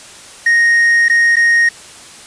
triangle tone with dropouts, 1864.7 Hz, A#6, in tune, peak -6 dBFS, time 0.46-1.69 s, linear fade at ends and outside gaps 5 ms, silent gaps 1.084-1.097 / 1.358-1.366 s, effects white hiss -36 dBFS RMS until 2.26 s + resampled to 22050 Hz

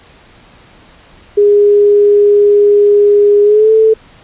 sine tone with pitch glide, 410.8 to 440.3 Hz, G#4 to A4, -19 to +1 cents, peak -4 dBFS, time 1.37-3.94 s, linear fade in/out 10 ms, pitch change +120 cents, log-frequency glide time 3.43-3.71 s, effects pink hiss -42 dBFS RMS until 4.23 s + resampled to 8000 Hz

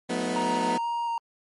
20% pulse chord, B dominant seventh, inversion second, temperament equal with one note detuned, 180.67 / 220 / 246.9 / 311.1 Hz, F#3 / A3 / B3 / D#4, -41 / 0 / 0 / 0 cents, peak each -28 / -29 / -24 / -30 dBFS, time 0.09-0.78 s, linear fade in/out 10 ms
triangle tone with vibrato, 934 Hz, A#5, 3 cents sharp, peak -24 dBFS, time 0.36-1.18 s, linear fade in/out 2 ms, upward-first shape square, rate 2.1 Hz, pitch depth 9 cents each way
effects MP3 48 kbps

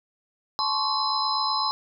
sine tone cluster, 864 / 1054 / 1122 / 4073 / 5100 Hz, A5 / C6 / C#6 / C8 / D#8, -32 / +12 / +21 / -47 / +42 cents, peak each -29 dBFS, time 0.59-1.71 s, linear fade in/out 0 ms, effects none

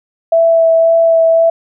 sine tone with vibrato, 659.3 Hz, E5, in tune, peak -6 dBFS, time 0.32-1.5 s, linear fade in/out 5 ms, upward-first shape sine, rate 1.9 Hz, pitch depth 11 cents each way, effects none

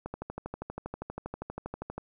click train, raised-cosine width 1 ms, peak -22 dBFS, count 25, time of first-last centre 0.06-1.98 s, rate 12.5 Hz, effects none

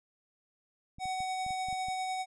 clicks, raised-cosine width 5 ms, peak -36 dBFS, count 8, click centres 0.985 / 1.056 / 1.205 / 1.464 / 1.507 / 1.686 / 1.728 / 1.885 s
square tone with tremolo, 750 Hz, F#5, 23 cents sharp, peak -32 dBFS, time 0.99-2.26 s, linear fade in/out 50 ms, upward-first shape triangle, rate 10 Hz, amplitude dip 25%
effects resampled to 22050 Hz

